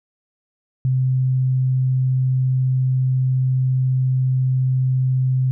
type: tone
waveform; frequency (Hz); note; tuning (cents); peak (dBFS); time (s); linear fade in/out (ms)
sine; 129.6; C3; -16; -15; 0.85-5.51; 0
effects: none